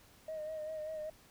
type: tone with vibrato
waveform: sine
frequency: 622.3 Hz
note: D#5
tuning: in tune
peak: -37 dBFS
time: 0.28-1.1 s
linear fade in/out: 5 ms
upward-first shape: sine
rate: 5.1 Hz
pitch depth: 36 cents each way
effects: tanh soft clip ceiling -35 dBFS + pink hiss -62 dBFS RMS until 1.3 s